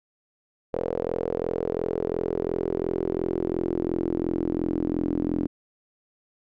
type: tone with band-pass filter sweep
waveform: sawtooth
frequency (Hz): 42.85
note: F1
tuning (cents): -32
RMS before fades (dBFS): -27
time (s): 0.73-5.47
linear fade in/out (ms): 10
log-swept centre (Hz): 500 to 290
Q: 4.9
effects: none